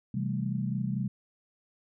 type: chord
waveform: sine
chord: A minor seventh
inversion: first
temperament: equal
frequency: 130.81 / 164.81 / 196 / 220 Hz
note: C3 / E3 / G3 / A3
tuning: 0 / 0 / 0 / 0 cents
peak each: -32 / -37 / -32 / -37 dBFS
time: 0.14-1.08 s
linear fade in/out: 5 ms
effects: none